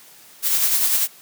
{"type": "noise with tremolo", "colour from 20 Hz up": "blue", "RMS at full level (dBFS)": -17, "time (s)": [0.42, 1.08], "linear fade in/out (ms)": 50, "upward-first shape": "sine", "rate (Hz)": 10, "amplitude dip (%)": 40, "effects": ["white hiss -47 dBFS RMS until 1.21 s", "high-pass 100 Hz 12 dB/octave"]}